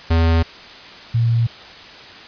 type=tone pair in turn; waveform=square / sine; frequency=82.41 / 116.31 Hz; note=E2 / A#2; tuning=0 / -3 cents; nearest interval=tritone; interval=597 cents; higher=second; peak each=-13 dBFS; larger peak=neither; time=0.1-0.43 / 1.14-1.47 s; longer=neither; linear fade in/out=10 ms; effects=white hiss -38 dBFS RMS until 2.27 s + resampled to 11025 Hz